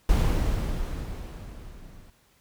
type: noise with level ramp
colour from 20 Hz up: brown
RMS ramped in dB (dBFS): -20 to -48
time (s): 0.09-2.1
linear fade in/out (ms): 2
effects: pink hiss -63 dBFS RMS until 2.4 s